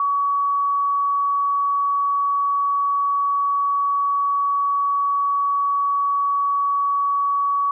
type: tone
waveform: sine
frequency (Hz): 1130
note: C#6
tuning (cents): +33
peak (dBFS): -17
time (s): 0-7.71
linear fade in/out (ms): 2
effects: none